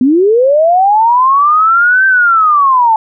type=linear two-way sweep; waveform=sine; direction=up then down; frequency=241.5 to 1566 to 863 Hz; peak=-5 dBFS; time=0.01-2.96 s; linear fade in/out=2 ms; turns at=2.06 s; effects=none